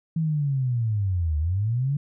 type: linear two-way sweep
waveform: sine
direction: down then up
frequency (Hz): 164.81 to 73.6 to 147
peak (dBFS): -21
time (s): 0.16-1.97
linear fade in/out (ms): 5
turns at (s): 1.38
effects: none